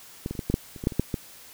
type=clicks; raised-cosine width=3 ms; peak=-16 / -18 / -27 / -16 / -12 / -8 / -27 / -20 / -8 / -23 / -8 / -13 dBFS; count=12; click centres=0.261 / 0.31 / 0.352 / 0.392 / 0.5 / 0.541 / 0.762 / 0.839 / 0.871 / 0.922 / 0.996 / 1.142 s; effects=white hiss -48 dBFS RMS until 1.53 s